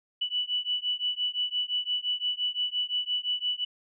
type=beating tone pair; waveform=sine; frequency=2960 / 2965.8 Hz; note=F#7 / F#7; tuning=0 / +3 cents; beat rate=5.8 Hz; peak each=-30 dBFS; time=0.21-3.65 s; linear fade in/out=10 ms; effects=none